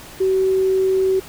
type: tone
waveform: sine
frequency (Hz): 379.6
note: F#4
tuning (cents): +44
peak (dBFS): -14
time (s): 0.2-1.2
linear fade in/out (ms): 10
effects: pink hiss -39 dBFS RMS until 1.28 s